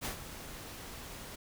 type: noise with ADSR envelope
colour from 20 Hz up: pink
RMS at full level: -35 dBFS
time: 0.01-1.36 s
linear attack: 39 ms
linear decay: 110 ms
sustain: -11 dB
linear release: 11 ms
effects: none